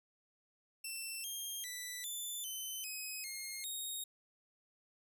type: tone with pitch steps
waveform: 10% pulse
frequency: 2684 / 3213 / 1977 / 3517 / 3052 / 2531 / 2139 / 3738 Hz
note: E7 / G7 / B6 / A7 / G7 / D#7 / C7 / A#7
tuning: +31 / +42 / +1 / -1 / -47 / +29 / +38 / +4 cents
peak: -33 dBFS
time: 0.84-4.04 s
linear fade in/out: 5 ms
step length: 400 ms
effects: none